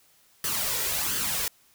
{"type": "noise with flanger", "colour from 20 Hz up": "white", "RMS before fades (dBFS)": -28, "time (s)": [0.44, 1.48], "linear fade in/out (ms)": 2, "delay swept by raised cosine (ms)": [0.63, 2.13], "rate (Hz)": 1.4, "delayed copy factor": 0.6, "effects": ["white hiss -61 dBFS RMS until 1.74 s"]}